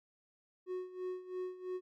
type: tone with tremolo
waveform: triangle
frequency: 367.1 Hz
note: F#4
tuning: 14 cents flat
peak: -34 dBFS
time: 0.66-1.81 s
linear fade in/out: 50 ms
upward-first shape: sine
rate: 3 Hz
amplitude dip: 80%
effects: none